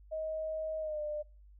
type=tone with pitch glide; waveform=sine; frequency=630 to 599.8 Hz; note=D#5 to D5; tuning=+21 to +36 cents; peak=-34 dBFS; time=0.11-1.23 s; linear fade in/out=20 ms; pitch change=-85 cents; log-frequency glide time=0.8-1.01 s; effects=noise-tail reverb RT60 0.4 s tail -25 dB re dry + added 50 Hz sine -54 dBFS peak until 1.59 s